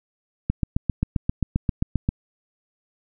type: click train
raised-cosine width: 5 ms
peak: -8 dBFS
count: 13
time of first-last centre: 0.5-2.089 s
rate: 7.55 Hz
effects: none